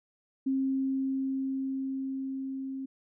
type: tone with level ramp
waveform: sine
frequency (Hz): 267.3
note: C4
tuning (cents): +37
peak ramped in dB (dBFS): -25 to -34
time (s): 0.46-2.86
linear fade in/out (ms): 10
effects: none